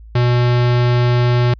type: tone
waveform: square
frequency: 121.9 Hz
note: B2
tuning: 22 cents flat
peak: -12 dBFS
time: 0.15-1.54 s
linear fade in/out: 5 ms
effects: added 55 Hz sine -35 dBFS peak until 1.59 s + resampled to 11025 Hz